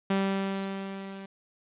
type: tone with level ramp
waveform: sawtooth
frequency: 194.7 Hz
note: G3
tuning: 12 cents flat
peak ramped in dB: -19 to -36 dBFS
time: 0.1-1.26 s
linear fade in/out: 5 ms
effects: resampled to 8000 Hz + 9-bit